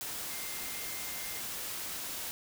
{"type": "tone in noise", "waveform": "sine", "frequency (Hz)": 2099, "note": "C7", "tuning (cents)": 5, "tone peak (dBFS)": -48, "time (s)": [0.3, 1.4], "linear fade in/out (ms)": 0, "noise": "white", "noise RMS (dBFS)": -39, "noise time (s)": [0.01, 2.31], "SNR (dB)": -12, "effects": []}